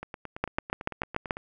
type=two click trains; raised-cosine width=0.5 ms; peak=-22 / -11 dBFS; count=13 / 7; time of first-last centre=0.03-1.369 / 0.44-1.308 s; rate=8.96 / 6.91 Hz; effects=none